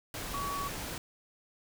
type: tone in noise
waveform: sine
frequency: 1130 Hz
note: C#6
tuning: 33 cents sharp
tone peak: -34 dBFS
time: 0.34-0.68 s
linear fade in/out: 2 ms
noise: pink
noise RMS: -39 dBFS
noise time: 0.14-0.98 s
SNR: +2 dB
effects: none